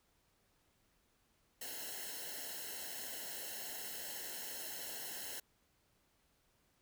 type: noise with comb filter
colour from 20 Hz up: white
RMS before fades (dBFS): -45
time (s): 1.61-5.4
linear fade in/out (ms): 5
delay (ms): 0.84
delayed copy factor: -0.95
effects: pink hiss -75 dBFS RMS until 6.81 s